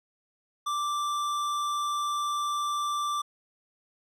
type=tone with tanh clipping; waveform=sine; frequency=1174.7 Hz; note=D6; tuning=in tune; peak=-29 dBFS; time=0.66-3.22 s; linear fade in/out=10 ms; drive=16 dB; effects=none